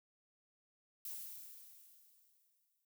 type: noise with exponential decay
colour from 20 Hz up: violet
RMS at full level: -44 dBFS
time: 1.05-2.85 s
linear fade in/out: 2 ms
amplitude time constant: 390 ms
effects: none